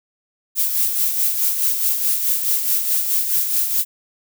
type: noise with tremolo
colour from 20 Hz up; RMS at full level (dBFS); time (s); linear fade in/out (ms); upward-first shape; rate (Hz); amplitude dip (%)
violet; -17; 0.55-3.85; 50; sine; 4.7; 50
effects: none